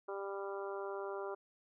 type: harmonic tone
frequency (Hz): 197.6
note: G3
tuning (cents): +14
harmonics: 2 / 3 / 4 / 5 / 6 / 7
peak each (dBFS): -41 / -46 / -49 / -49 / -50 / -51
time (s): 0.08-1.35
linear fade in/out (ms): 10
effects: none